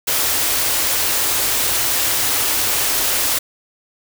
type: band-stop noise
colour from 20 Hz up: white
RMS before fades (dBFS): -18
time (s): 0.07-3.39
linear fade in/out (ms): 10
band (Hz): 140 to 240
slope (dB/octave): 96
effects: none